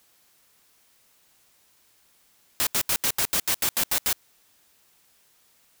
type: noise bursts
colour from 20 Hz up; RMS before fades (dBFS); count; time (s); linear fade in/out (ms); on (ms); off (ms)
white; -23; 11; 2.6-4.128; 0; 68; 78
effects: white hiss -62 dBFS RMS until 5.8 s